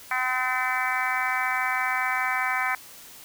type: harmonic tone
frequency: 255.2 Hz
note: C4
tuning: 43 cents flat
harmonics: 3 / 4 / 5 / 6 / 7 / 8 / 9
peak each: -31 / -31 / -31 / -31 / -31 / -31 / -31 dBFS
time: 0.11-2.75 s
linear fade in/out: 2 ms
effects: white hiss -46 dBFS RMS until 3.24 s